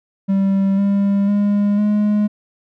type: tone with pitch steps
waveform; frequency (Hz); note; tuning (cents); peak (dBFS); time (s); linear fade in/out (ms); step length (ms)
triangle; 194.9 / 199.46 / 204.1 / 208.9; G3 / G3 / G#3 / G#3; -10 / +30 / -30 / +10; -11; 0.28-2.28; 20; 500
effects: none